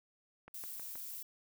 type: click train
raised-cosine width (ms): 0.5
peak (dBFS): -36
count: 4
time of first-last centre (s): 0.48-0.955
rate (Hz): 6.31
type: noise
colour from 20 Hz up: violet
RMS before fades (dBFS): -45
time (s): 0.54-1.23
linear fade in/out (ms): 5
effects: none